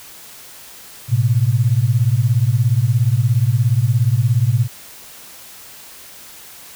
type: beating tone pair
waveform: sine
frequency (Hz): 110 / 127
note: A2 / B2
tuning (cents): 0 / +49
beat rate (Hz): 17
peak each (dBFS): -15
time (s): 1.08-4.68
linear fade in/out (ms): 50
effects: white hiss -39 dBFS RMS until 6.75 s